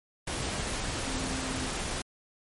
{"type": "tone in noise", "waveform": "sine", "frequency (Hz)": 261.6, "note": "C4", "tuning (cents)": 0, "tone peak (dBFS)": -36, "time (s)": [1.07, 1.67], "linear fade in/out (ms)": 5, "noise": "pink", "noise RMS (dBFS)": -33, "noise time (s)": [0.27, 2.02], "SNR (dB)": -6, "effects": ["MP3 48 kbps"]}